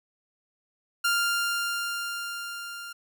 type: tone with level ramp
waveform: sawtooth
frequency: 1396.9 Hz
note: F6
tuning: in tune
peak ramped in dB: -18 to -34 dBFS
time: 1.04-2.93 s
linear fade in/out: 10 ms
effects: none